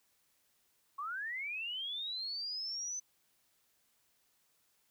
sine linear sweep, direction up, 1085 to 6130 Hz, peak -37 dBFS, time 0.98-3 s, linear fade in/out 10 ms, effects white hiss -74 dBFS RMS until 4.9 s

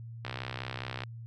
click train, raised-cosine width 0.3 ms, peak -20 dBFS, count 52, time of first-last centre 0.25-1.036 s, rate 64.9 Hz, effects added 115 Hz sine -41 dBFS peak until 1.26 s

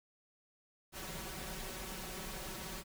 pink noise with comb filter, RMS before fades -44 dBFS, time 0.92-2.84 s, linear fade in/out 50 ms, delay 5.3 ms, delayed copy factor +1, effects none

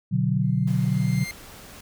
sine chord, B minor, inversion none, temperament equal, 123.47 / 146.83 / 185 Hz, B2 / D3 / F#3, 0 / 0 / 0 cents, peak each -24 dBFS, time 0.11-1.25 s, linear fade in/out 20 ms
sawtooth tone with exponential growth, 2100 Hz, C7, 6 cents sharp, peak -28 dBFS, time 0.43-1.31 s, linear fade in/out 1 ms, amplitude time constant 190 ms
pink noise, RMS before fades -44 dBFS, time 0.67-1.81 s, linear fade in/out 5 ms
effects none

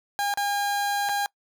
30% pulse tone with dropouts, 810 Hz, G#5, 43 cents flat, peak -21 dBFS, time 0.19-1.26 s, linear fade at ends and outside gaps 0 ms, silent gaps 0.339-0.374 / 1.089-1.093 s, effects noise-tail reverb RT60 0.1 s tail -24 dB re dry

